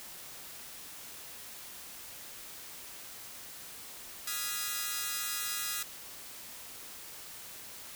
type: chord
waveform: 5% pulse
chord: F half-diminished seventh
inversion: third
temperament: equal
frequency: 1244.5 / 1396.9 / 1661.2 / 1975.5 Hz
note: Eb6 / F6 / Ab6 / Cb7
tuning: 0 / 0 / 0 / 0 cents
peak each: -27 / -28 / -28 / -29 dBFS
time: 4.27-5.83 s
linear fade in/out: 5 ms
effects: white hiss -47 dBFS RMS until 7.95 s